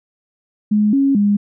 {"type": "tone with pitch steps", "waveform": "sine", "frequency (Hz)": [210.1, 275, 204.4], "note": ["G#3", "C#4", "G#3"], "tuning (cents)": [20, -14, -27], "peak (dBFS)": -11, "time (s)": [0.71, 1.37], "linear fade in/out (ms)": 10, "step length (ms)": 220, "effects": []}